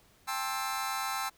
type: chord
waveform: sawtooth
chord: A minor seventh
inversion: third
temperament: just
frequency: 792 / 880 / 1056 / 1320 Hz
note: G5 / A5 / C6 / E6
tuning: +18 / 0 / +16 / +2 cents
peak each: -33 / -36 / -34 / -32 dBFS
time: 0.27-1.3 s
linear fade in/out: 20 ms
effects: pink hiss -63 dBFS RMS until 1.37 s